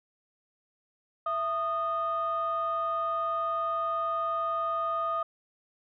sine tone pair together, 664.9 / 1234 Hz, E5 / D#6, +15 / -15 cents, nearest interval major seventh, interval 1070 cents, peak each -32 / -27 dBFS, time 1.26-5.23 s, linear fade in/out 5 ms, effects tanh soft clip ceiling -22 dBFS

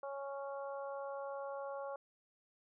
harmonic tone, 277.2 Hz, C#4, in tune, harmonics 2 / 3 / 4 / 5, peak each -42 / -48 / -49 / -54 dBFS, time 0.03-1.96 s, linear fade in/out 2 ms, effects none

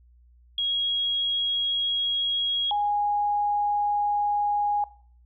sine tone pair in turn, 3298 / 824.5 Hz, G#7 / G#5, -13 / -13 cents, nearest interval 2 octaves, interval 2400 cents, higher first, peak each -23 / -22 dBFS, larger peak second, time 0.58-2.71 / 2.71-4.84 s, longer neither, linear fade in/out 2 ms, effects noise-tail reverb RT60 0.5 s tail -19 dB re dry + added 60 Hz sine -53 dBFS peak until 5.25 s

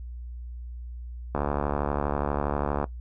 click train, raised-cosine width 1 ms, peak -12 dBFS, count 109, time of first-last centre 1.35-2.842 s, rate 72.4 Hz, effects noise-tail reverb RT60 0.1 s tail -18 dB re dry + added 60 Hz sine -35 dBFS peak until 3 s

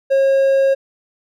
triangle tone, 542 Hz, C#5, 39 cents flat, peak -9 dBFS, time 0.1-0.75 s, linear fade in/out 20 ms, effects none

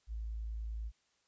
sine tone, 55 Hz, A1, in tune, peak -37 dBFS, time 0.07-0.92 s, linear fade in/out 50 ms, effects white hiss -75 dBFS RMS until 1.27 s + resampled to 16000 Hz

